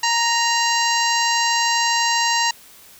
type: harmonic tone with a mistuned harmonic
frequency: 932.3 Hz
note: A#5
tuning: in tune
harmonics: 1 / 2 / 3 / 4 / 5 / 6 / 7 / 8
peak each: -20 / -23 / -25 / -26 / -27 / -28 / -28 / -29 dBFS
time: 0.03-2.51 s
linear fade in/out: 5 ms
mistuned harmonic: 4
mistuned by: +130 cents
effects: white hiss -46 dBFS RMS until 2.99 s